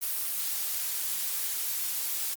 blue noise, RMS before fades -31 dBFS, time 0.01-2.35 s, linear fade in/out 20 ms, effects Opus 32 kbps

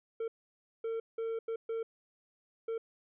triangle tone bursts at uneven times, 453.2 Hz, A#4, 49 cents flat, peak -31 dBFS, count 6, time 0.2-0.28 / 0.84-1 / 1.18-1.39 / 1.48-1.56 / 1.69-1.83 / 2.68-2.78 s, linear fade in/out 5 ms, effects resampled to 8000 Hz

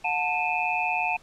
sine tone cluster, 726 / 885 / 2455 / 2612 Hz, F#5 / A5 / D#7 / E7, -33 / +10 / -24 / -17 cents, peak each -29 dBFS, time 0.04-1.17 s, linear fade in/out 10 ms, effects pink hiss -55 dBFS RMS until 1.22 s + low-pass 8000 Hz 12 dB/octave

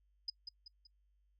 sine tone with echo, 5000 Hz, D#8, 8 cents sharp, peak -35 dBFS, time 0.28-0.3 s, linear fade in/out 5 ms, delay 190 ms, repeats 3, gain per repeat -7 dB, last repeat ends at 0.87 s, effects noise-tail reverb RT60 0.1 s tail -25 dB re dry + added 50 Hz sine -70 dBFS peak until 1.39 s

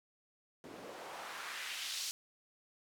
white noise with band-pass filter sweep, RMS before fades -44 dBFS, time 0.64-2.11 s, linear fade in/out 0 ms, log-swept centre 290 to 5300 Hz, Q 1.3, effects none

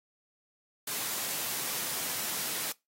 white high-pass noise, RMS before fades -34 dBFS, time 0.87-2.72 s, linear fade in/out 5 ms, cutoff 110 Hz, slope 24 dB/octave, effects noise-tail reverb RT60 0.2 s tail -22 dB re dry + AAC 48 kbps

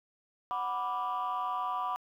sine chord, B minor, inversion second, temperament equal, 740 / 987.8 / 1174.7 Hz, F#5 / B5 / D6, 0 / 0 / 0 cents, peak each -35 / -33 / -33 dBFS, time 0.51-1.96 s, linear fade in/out 0 ms, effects tanh soft clip ceiling -26 dBFS + 11-bit

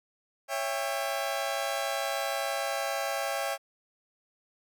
sawtooth chord, C# diminished, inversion none, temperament just, 554.4 / 665.2 / 798.3 Hz, C#5 / E5 / G5, 0 / +16 / +31 cents, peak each -30 dBFS, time 0.48-3.58 s, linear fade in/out 50 ms, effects none

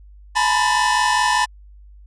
45% pulse tone cluster, 852 / 962 / 1007 / 1773 Hz, G#5 / B5 / B5 / A6, +44 / -46 / +33 / +13 cents, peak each -21 dBFS, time 0.35-1.46 s, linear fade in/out 20 ms, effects added 50 Hz sine -41 dBFS peak until 2.06 s + resampled to 22050 Hz

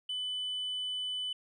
sine tone, 3000 Hz, F#7, 23 cents sharp, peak -31 dBFS, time 0.09-1.33 s, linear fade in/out 5 ms, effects tanh soft clip ceiling -31 dBFS

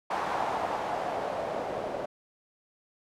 blue noise with low-pass filter sweep, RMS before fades -32 dBFS, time 0.1-2.06 s, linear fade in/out 10 ms, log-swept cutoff 900 to 560 Hz, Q 2.7, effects none

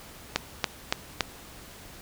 click train, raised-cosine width 0.2 ms, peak -5 dBFS, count 4, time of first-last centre 0.36-1.207 s, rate 3.54 Hz, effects pink hiss -47 dBFS RMS until 2.01 s

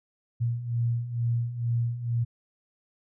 sine beating tone pair, 116.54 / 118.74 Hz, A#2 / A#2, 0 / +32 cents, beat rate 2.2 Hz, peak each -31 / -26 dBFS, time 0.4-2.25 s, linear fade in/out 20 ms, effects none

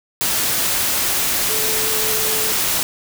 sine tone in noise, 436 Hz, A4, 16 cents flat, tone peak -27 dBFS, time 1.49-2.52 s, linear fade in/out 0 ms, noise white, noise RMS -19 dBFS, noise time 0.21-2.83 s, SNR -11 dB, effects none

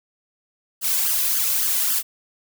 blue noise with flanger, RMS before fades -21 dBFS, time 0.81-2.03 s, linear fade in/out 50 ms, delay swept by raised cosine 0.62 to 2.02 ms, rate 3.6 Hz, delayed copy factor +0.85, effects none

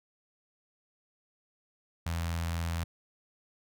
sawtooth tone with notch filter, 83.8 Hz, E2, 29 cents sharp, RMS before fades -33 dBFS, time 2.06-2.84 s, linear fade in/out 5 ms, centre 360 Hz, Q 0.59, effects none

